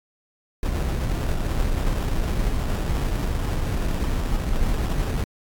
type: noise with sample-and-hold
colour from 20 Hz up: brown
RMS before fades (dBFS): -23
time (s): 0.63-5.24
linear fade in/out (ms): 2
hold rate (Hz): 2100
effects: AAC 64 kbps